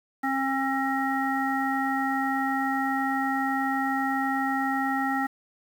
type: harmonic tone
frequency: 269.2 Hz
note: C4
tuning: 49 cents sharp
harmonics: 1 / 3 / 5 / 7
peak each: -28 / -28 / -32 / -31 dBFS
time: 0.23-5.27 s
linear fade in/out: 10 ms
effects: 8-bit